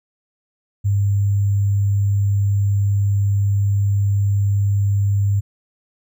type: tone with sample-and-hold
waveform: sine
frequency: 100.3 Hz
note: G2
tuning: 40 cents sharp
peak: -14 dBFS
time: 0.84-5.41 s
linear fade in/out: 20 ms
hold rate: 7350 Hz
effects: none